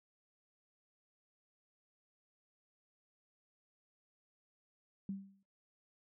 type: tone with exponential decay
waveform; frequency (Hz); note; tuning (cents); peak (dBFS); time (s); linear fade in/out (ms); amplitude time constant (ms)
sine; 195.5; G3; -4; -35; 5.09-5.43; 2; 72
effects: noise-tail reverb RT60 0.3 s tail -24 dB re dry